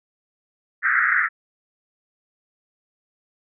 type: band-pass noise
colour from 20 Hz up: white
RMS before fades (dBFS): -19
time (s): 0.82-1.29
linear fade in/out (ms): 50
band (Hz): 1300 to 2000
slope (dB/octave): 96
effects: none